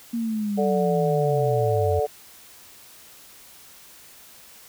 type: linear sweep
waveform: sine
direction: down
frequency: 235.6 to 86.3 Hz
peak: -23 dBFS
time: 0.13-2 s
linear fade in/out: 10 ms
type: harmonic tone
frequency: 146.7 Hz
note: D3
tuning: 2 cents flat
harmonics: 3 / 4 / 5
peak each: -23 / -25 / -27 dBFS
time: 0.57-2.07 s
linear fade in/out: 20 ms
effects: white hiss -48 dBFS RMS until 4.68 s